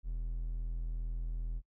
triangle tone, 41.2 Hz, E1, in tune, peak -32 dBFS, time 0.03-1.62 s, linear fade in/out 50 ms, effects noise-tail reverb RT60 0.1 s tail -26 dB re dry

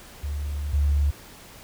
sine tone pair in turn, 72.6 / 71.97 Hz, D2 / D2, -19 / -34 cents, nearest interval unison, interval 15 cents, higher first, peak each -26 / -18 dBFS, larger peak second, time 0.23-0.73 / 0.73-1.11 s, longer first, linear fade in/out 10 ms, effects pink hiss -46 dBFS RMS until 1.63 s

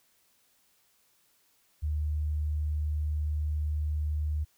sine tone, 75.6 Hz, D#2, 49 cents flat, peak -27 dBFS, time 1.82-4.45 s, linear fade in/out 20 ms, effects white hiss -68 dBFS RMS until 4.57 s

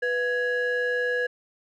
triangle ring-modulated tone, 587.3 Hz, D5, in tune, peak -18 dBFS, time 0.02-1.27 s, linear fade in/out 10 ms, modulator 1080 Hz, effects none

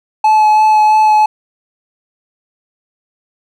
triangle tone with vibrato, 859 Hz, A5, 42 cents flat, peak -4 dBFS, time 0.24-1.26 s, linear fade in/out 5 ms, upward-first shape sine, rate 3 Hz, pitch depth 13 cents each way, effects none

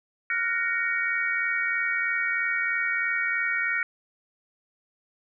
sine chord, Gb major seventh, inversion third, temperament equal with one note detuned, 1396.9 / 1480 / 1864.7 / 2255 Hz, F6 / Gb6 / Bb6 / Db7, 0 / 0 / 0 / +29 cents, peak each -31 / -31 / -28 / -28 dBFS, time 0.3-3.83 s, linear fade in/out 2 ms, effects none

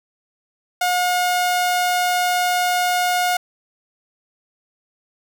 sawtooth tone, 719 Hz, F#5, 50 cents flat, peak -13 dBFS, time 0.81-3.37 s, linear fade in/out 5 ms, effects none

